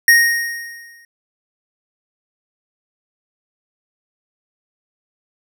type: tone with exponential decay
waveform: square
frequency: 1864.7 Hz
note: A#6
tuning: in tune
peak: -6 dBFS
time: 0.08-1.05 s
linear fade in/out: 2 ms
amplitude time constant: 210 ms
effects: none